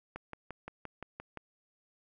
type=click train; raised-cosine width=0.5 ms; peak=-26 dBFS; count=8; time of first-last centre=0.16-1.373 s; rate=5.77 Hz; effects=none